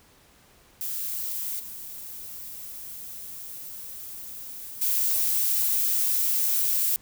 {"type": "noise with level steps", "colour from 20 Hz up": "violet", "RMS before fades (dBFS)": [-31, -39, -24], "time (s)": [0.81, 6.96], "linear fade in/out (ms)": 0, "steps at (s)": [1.59, 4.81], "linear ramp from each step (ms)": 10, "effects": ["pink hiss -57 dBFS RMS until 7.01 s"]}